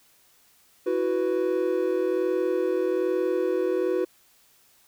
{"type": "chord", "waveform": "triangle", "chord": "E suspended second", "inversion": "none", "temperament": "just", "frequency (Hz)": [329.6, 370.8, 494.4], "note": ["E4", "F#4", "B4"], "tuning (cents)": [0, 4, 2], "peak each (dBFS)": [-27, -23, -25], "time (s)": [0.86, 4.05], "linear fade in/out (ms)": 10, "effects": ["white hiss -60 dBFS RMS until 4.87 s"]}